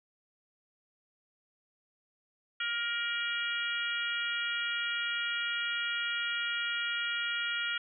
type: harmonic tone with a mistuned harmonic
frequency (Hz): 470.2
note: A#4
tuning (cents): +15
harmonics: 3 / 4 / 5 / 6 / 7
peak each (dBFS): -34 / -39 / -39 / -38 / -38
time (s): 2.6-7.78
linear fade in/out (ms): 5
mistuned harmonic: 6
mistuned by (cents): +25
effects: none